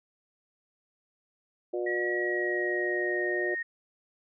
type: harmonic tone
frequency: 120 Hz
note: B2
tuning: 49 cents flat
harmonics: 3 / 4 / 5 / 6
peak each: -30 / -38 / -35 / -43 dBFS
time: 1.73-3.55 s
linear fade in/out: 10 ms
type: tone with pitch glide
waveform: sine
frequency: 1916 to 1856.1 Hz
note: A#6 to A#6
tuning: +47 to -8 cents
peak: -30 dBFS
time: 1.86-3.63 s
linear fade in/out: 10 ms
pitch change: -55 cents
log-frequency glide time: 2.1-3.27 s
effects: none